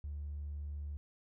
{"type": "tone with tanh clipping", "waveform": "triangle", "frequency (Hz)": 73.1, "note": "D2", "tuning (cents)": -7, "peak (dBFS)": -38, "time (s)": [0.04, 0.97], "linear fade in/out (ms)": 0, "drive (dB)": 1, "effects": []}